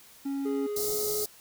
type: tone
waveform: triangle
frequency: 276.2 Hz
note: C#4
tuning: 6 cents flat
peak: -27 dBFS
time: 0.25-0.67 s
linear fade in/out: 10 ms
type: tone with pitch glide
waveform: triangle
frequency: 415.3 to 421.3 Hz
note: G#4 to G#4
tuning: 0 to +25 cents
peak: -28 dBFS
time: 0.45-1.25 s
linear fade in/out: 10 ms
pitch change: +25 cents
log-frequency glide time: 0.76-0.91 s
type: band-stop noise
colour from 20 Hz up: white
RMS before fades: -32 dBFS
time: 0.76-1.26 s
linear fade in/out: 5 ms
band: 780 to 4100 Hz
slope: 48 dB/octave
effects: white hiss -54 dBFS RMS until 1.4 s